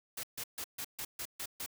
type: noise bursts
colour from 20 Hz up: white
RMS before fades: -40 dBFS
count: 8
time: 0.17-1.662 s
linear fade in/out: 5 ms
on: 64 ms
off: 140 ms
effects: none